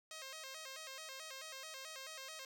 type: tone with vibrato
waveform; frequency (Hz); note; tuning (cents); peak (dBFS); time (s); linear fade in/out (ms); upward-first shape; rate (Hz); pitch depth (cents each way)
5% pulse; 580; D5; -22; -36; 0.11-2.45; 2; square; 4.6; 150
effects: none